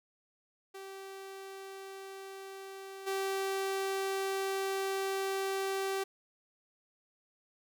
sawtooth tone with level steps, 387.7 Hz, G4, 19 cents flat, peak -40 / -28 dBFS, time 0.74-6.04 s, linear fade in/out 10 ms, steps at 3.06 s, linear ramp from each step 20 ms, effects none

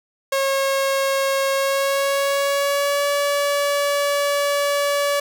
sawtooth tone with pitch glide, 544 to 572 Hz, C#5 to D5, -33 to -46 cents, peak -14 dBFS, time 0.32-5.2 s, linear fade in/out 5 ms, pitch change +87 cents, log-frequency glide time 1.53-3.07 s, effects none

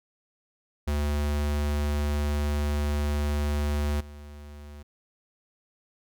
square tone with level steps, 73.42 Hz, D2, in tune, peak -25 / -42 dBFS, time 0.87-4.83 s, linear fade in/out 10 ms, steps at 4 s, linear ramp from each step 10 ms, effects none

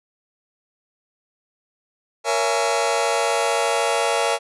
sawtooth chord, A# half-diminished seventh, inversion none, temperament just, 466.2 / 559.4 / 671.3 / 839.1 Hz, A#4 / C#5 / E5 / G#5, 0 / +16 / +31 / +18 cents, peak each -20 dBFS, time 2.24-4.39 s, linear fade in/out 50 ms, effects resampled to 24000 Hz

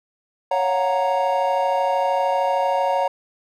triangle chord, Gb major seventh, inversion second, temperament equal with one note detuned, 554.4 / 707 / 740 / 932.3 Hz, Db5 / F5 / Gb5 / Bb5, 0 / +21 / 0 / 0 cents, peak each -20 / -26 / -22 / -20 dBFS, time 0.51-3.08 s, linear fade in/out 5 ms, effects none

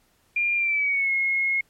sine tone with pitch glide, 2400 to 2163 Hz, D7 to C#7, +37 to -43 cents, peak -20 dBFS, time 0.36-1.61 s, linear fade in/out 5 ms, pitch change -180 cents, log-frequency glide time 0.56-1.12 s, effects pink hiss -64 dBFS RMS until 1.69 s + MP3 64 kbps

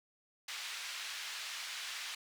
white band-pass noise, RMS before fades -43 dBFS, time 0.48-2.15 s, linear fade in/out 5 ms, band 1500 to 4200 Hz, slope 12 dB/octave, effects none

